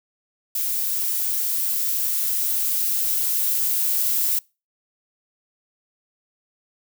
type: noise with level ramp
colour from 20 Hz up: violet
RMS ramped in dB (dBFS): -24 to -21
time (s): 0.55-4.39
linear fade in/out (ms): 5
effects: noise-tail reverb RT60 0.3 s tail -26 dB re dry